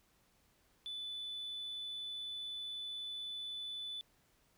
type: tone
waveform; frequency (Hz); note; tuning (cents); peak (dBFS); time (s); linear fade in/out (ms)
triangle; 3488; A7; -16; -38; 0.86-4.01; 0
effects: tanh soft clip ceiling -37 dBFS + pink hiss -72 dBFS RMS until 4.57 s